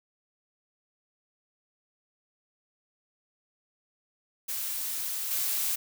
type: noise with level steps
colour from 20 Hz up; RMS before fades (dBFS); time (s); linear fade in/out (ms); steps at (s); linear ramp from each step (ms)
blue; -33 / -29; 4.48-5.76; 10; 5.31; 2
effects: none